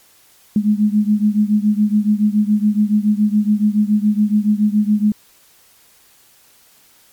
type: beating tone pair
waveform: sine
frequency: 207.7 / 214.8 Hz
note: G#3 / A3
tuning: 0 / -41 cents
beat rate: 7.1 Hz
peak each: -14 / -16 dBFS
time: 0.56-5.12 s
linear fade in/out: 2 ms
effects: white hiss -51 dBFS RMS until 7.12 s + MP3 96 kbps